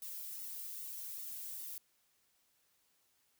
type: noise with flanger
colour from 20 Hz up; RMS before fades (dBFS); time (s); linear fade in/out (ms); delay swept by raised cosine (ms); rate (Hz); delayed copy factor
violet; -45; 0.02-1.78; 2; 1.2 to 2.4; 2.5; -0.8
effects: white hiss -75 dBFS RMS until 3.39 s